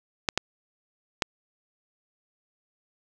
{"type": "clicks", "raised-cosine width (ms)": 0.2, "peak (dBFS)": -5, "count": 3, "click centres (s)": [0.288, 0.376, 1.222], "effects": []}